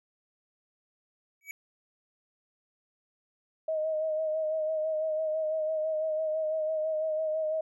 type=tone with exponential growth; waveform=square; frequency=2273 Hz; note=C#7; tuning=43 cents sharp; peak=-34 dBFS; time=1.41-1.51 s; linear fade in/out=1 ms; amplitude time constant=20 ms
type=tone with vibrato; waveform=sine; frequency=627 Hz; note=D#5; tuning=13 cents sharp; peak=-27 dBFS; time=3.68-7.61 s; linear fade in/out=5 ms; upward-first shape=sine; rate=6 Hz; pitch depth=32 cents each way
effects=none